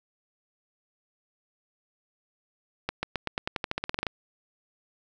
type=accelerating click train; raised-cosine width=0.3 ms; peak=-12 dBFS; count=16; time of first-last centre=2.89-4.068 s; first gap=140 ms; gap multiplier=0.91; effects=none